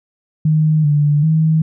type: tone with pitch steps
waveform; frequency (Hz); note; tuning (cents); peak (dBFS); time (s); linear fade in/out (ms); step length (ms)
sine; 155.3 / 147.1 / 158.5; D#3 / D3 / D#3; -3 / +3 / +32; -10; 0.45-1.62; 5; 390
effects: none